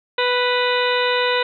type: harmonic tone with a mistuned harmonic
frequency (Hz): 493.9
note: B4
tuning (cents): 0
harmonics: 1 / 2 / 3 / 4 / 5 / 6 / 7 / 8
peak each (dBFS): -20 / -23 / -25 / -26 / -27 / -28 / -28 / -29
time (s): 0.18-1.43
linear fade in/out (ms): 5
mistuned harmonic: 7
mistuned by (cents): +83
effects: none